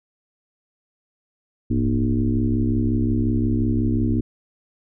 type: tone with frequency modulation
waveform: sine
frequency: 170 Hz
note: F3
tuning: 46 cents flat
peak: -17 dBFS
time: 1.7-4.21 s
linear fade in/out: 10 ms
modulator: 65.6 Hz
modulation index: 2.3
effects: none